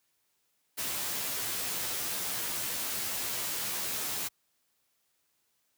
white noise with comb filter, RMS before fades -34 dBFS, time 0.77-4.29 s, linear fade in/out 20 ms, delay 13 ms, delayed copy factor -0.75, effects white hiss -75 dBFS RMS until 5.77 s + high-pass 60 Hz 12 dB/octave

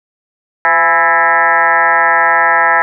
sine tone with frequency modulation, 1318.5 Hz, E6, in tune, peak -7 dBFS, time 0.65-2.82 s, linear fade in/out 0 ms, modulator 161 Hz, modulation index 3.9, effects none

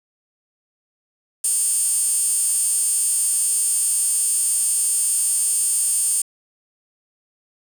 15% pulse tone with high-pass filter, 293.7 Hz, D4, in tune, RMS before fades -20 dBFS, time 1.44-6.22 s, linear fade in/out 5 ms, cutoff 8800 Hz, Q 6.6, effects 7-bit

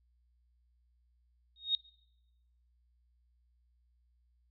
sine tone with exponential growth, 3729 Hz, A#7, in tune, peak -23 dBFS, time 1.56-1.75 s, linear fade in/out 1 ms, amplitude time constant 40 ms, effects noise-tail reverb RT60 1.0 s tail -25 dB re dry + added 60 Hz sine -68 dBFS peak until 4.5 s

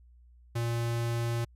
square tone, 117.3 Hz, A#2, 11 cents sharp, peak -29 dBFS, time 0.55-1.45 s, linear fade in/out 10 ms, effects added 60 Hz sine -54 dBFS peak until 1.55 s + resampled to 32000 Hz

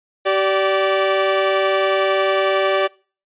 sawtooth tone pair together, 385 / 583 Hz, G4 / D5, -31 / -13 cents, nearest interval perfect fifth, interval 718 cents, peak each -15 / -13 dBFS, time 0.25-2.88 s, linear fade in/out 20 ms, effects noise-tail reverb RT60 0.4 s tail -25 dB re dry + resampled to 8000 Hz

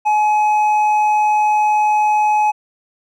triangle tone with hard clipping, 847 Hz, G#5, 34 cents sharp, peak -13 dBFS, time 0.05-2.52 s, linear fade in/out 20 ms, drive 8 dB, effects none

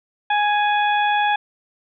harmonic tone with a mistuned harmonic, 830.6 Hz, G#5, in tune, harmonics 1 / 2 / 3 / 4, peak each -17 / -23 / -27 / -29 dBFS, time 0.3-1.36 s, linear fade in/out 5 ms, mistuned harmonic 4, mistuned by +32 cents, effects none

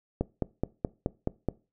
click train, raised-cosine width 2 ms, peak -13 dBFS, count 7, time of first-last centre 0.21-1.487 s, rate 4.7 Hz, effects noise-tail reverb RT60 0.3 s tail -21 dB re dry

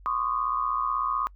sine tone cluster, 1033 / 1109 / 1228 Hz, C6 / C#6 / D#6, -22 / 0 / -23 cents, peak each -32 / -28 / -28 dBFS, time 0.06-1.27 s, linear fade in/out 0 ms, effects noise-tail reverb RT60 0.1 s tail -26 dB re dry + added 47 Hz sine -47 dBFS peak until 1.35 s

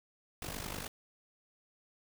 pink noise with amplitude modulation, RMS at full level -38 dBFS, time 0.42-0.88 s, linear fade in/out 2 ms, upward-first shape sine, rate 50.1 Hz, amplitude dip 75%, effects none

